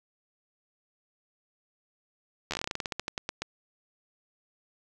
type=slowing click train; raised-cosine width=0.2 ms; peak=-14 dBFS; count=19; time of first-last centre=2.51-3.42 s; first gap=12 ms; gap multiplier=1.15; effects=none